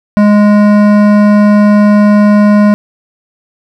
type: tone with hard clipping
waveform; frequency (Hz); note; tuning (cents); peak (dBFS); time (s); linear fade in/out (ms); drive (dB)
triangle; 207.5; G#3; -1; -5; 0.17-2.74; 0; 18
effects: none